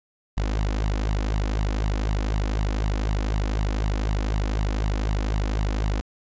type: tone with flanger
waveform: sawtooth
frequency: 52 Hz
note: G#1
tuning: 3 cents sharp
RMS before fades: -24 dBFS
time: 0.37-6.01 s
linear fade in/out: 0 ms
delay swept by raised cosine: 1 to 4 ms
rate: 4 Hz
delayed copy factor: +0.95
effects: resampled to 16000 Hz